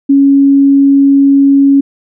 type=tone; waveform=sine; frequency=277.2 Hz; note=C#4; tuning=in tune; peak=-3 dBFS; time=0.09-1.81 s; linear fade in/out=10 ms; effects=none